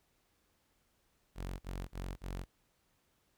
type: tone bursts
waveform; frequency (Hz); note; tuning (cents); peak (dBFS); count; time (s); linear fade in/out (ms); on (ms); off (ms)
sawtooth; 45.82; F#1; -16; -35; 4; 1.35-2.458; 50; 250; 36
effects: pink hiss -75 dBFS RMS until 3.37 s